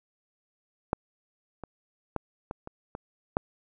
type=clicks; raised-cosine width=1 ms; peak=-10 / -24 / -15 / -20 / -25 / -22 / -10 dBFS; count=7; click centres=0.931 / 1.637 / 2.163 / 2.511 / 2.674 / 2.951 / 3.369 s; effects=none